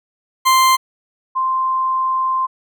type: tone pair in turn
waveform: 40% pulse / sine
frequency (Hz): 1045 / 1045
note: C6 / C6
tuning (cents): -2 / -2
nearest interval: unison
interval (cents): 0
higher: neither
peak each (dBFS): -9 / -15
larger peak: first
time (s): 0.45-0.77 / 1.35-2.47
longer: second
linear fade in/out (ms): 20
effects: none